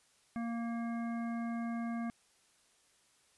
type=harmonic tone with a mistuned harmonic; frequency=232.2 Hz; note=A#3; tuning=7 cents flat; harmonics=1 / 3 / 5 / 7 / 9; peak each=-35 / -45 / -49 / -52 / -54 dBFS; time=0.36-2.1 s; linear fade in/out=0 ms; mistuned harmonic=9; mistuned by=+41 cents; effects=white hiss -69 dBFS RMS until 3.37 s + resampled to 24000 Hz